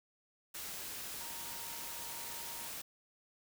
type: tone in noise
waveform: sine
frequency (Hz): 932.3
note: A#5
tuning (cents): 0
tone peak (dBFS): -53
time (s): 1.2-2.68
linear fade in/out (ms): 10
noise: white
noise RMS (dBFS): -44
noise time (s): 0.54-2.82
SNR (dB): -12
effects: none